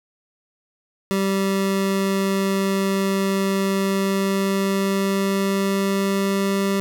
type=tone with pitch glide; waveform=25% pulse; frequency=194.5 to 196.53 Hz; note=G3 to G3; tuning=-13 to +5 cents; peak=-15 dBFS; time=1.11-6.8 s; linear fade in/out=0 ms; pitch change=+18 cents; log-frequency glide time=3.72-6.63 s; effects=none